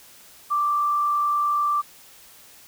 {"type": "tone with frequency modulation", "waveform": "sine", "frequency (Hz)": 1174.7, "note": "D6", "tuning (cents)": 0, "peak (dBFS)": -19, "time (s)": [0.5, 1.82], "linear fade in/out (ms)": 20, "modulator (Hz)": 49.3, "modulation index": 0.29, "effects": ["white hiss -49 dBFS RMS until 2.67 s"]}